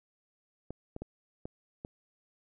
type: clicks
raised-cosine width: 2 ms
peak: -26 dBFS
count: 5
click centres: 0.706 / 0.964 / 1.02 / 1.455 / 1.849 s
effects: none